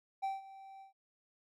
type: tone with ADSR envelope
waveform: triangle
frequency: 777 Hz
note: G5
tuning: 16 cents flat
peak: -30 dBFS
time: 0.22-0.93 s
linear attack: 21 ms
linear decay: 170 ms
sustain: -18 dB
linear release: 120 ms
effects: none